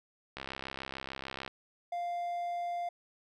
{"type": "click train", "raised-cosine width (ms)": 0.3, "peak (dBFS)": -23, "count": 75, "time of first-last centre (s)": [0.37, 1.478], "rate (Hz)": 66.8}
{"type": "tone", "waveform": "triangle", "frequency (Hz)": 698, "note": "F5", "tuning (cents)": -1, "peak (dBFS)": -31, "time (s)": [1.92, 2.89], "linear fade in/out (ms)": 5}
{"effects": []}